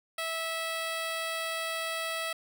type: tone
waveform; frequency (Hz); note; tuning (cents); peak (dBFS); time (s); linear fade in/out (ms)
10% pulse; 653; E5; -17; -23; 0.18-2.33; 5
effects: none